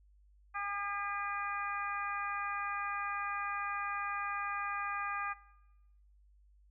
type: harmonic tone with a mistuned harmonic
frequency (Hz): 404.7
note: G#4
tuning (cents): -45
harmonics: 2 / 3 / 4 / 5 / 6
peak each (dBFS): -42 / -38 / -42 / -46 / -45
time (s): 0.54-5.34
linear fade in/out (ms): 20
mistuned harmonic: 5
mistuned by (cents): -24
effects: noise-tail reverb RT60 1.0 s tail -20 dB re dry + added 50 Hz sine -61 dBFS peak until 6.7 s